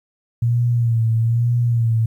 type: tone with vibrato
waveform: sine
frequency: 116.54 Hz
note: A#2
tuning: in tune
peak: -14 dBFS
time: 0.42-2.06 s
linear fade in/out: 5 ms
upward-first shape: sine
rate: 1.1 Hz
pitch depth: 56 cents each way
effects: 9-bit